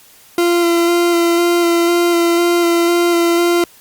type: tone with vibrato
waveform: 40% pulse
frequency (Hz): 343.4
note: F4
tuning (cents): -29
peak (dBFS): -10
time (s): 0.38-3.64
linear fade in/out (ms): 2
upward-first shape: square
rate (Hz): 2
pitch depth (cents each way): 13
effects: white hiss -45 dBFS RMS until 3.8 s + Opus 48 kbps